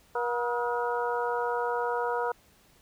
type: harmonic tone with a mistuned harmonic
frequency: 240 Hz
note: B3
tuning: 49 cents flat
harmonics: 2 / 3 / 4 / 5 / 6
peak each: -30 / -35 / -31 / -37 / -37 dBFS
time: 0.15-2.32 s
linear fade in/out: 5 ms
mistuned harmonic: 5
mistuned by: +92 cents
effects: pink hiss -61 dBFS RMS until 2.81 s